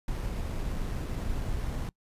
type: noise with sample-and-hold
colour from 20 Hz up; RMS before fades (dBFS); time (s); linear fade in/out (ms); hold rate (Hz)
brown; -32; 0.08-1.89; 2; 7350
effects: noise-tail reverb RT60 0.1 s tail -24 dB re dry + resampled to 32000 Hz